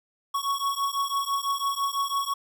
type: beating tone pair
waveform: square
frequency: 1108.7 / 1114.7 Hz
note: C#6 / C#6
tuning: 0 / +9 cents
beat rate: 6 Hz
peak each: -29 dBFS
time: 0.34-2.34 s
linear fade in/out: 10 ms
effects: none